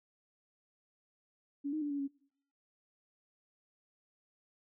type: tone with pitch steps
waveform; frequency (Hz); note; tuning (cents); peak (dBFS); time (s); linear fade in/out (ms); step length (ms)
sine; 283.6 / 309.6 / 291.9 / 283.9 / 277.6; C#4 / D#4 / D4 / C#4 / C#4; +40 / -9 / -10 / +41 / +3; -33; 1.64-2.08; 20; 88
effects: noise-tail reverb RT60 0.6 s tail -22 dB re dry